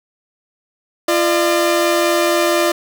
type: tone pair together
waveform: sawtooth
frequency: 343.2 / 602 Hz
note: F4 / D5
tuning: -30 / +43 cents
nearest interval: minor seventh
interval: 973 cents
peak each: -12 dBFS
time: 1.08-2.72 s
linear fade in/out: 5 ms
effects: none